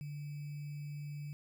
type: tone with sample-and-hold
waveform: sine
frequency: 146.3 Hz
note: D3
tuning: 6 cents flat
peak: -40 dBFS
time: 0.01-1.33 s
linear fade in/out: 0 ms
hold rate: 2450 Hz
effects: none